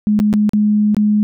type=tone with dropouts; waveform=sine; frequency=210 Hz; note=G#3; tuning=19 cents sharp; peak=-10 dBFS; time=0.07-1.23 s; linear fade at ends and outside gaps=0 ms; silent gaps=0.191-0.2 / 0.329-0.338 / 0.493-0.534 / 0.946-0.967 s; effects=none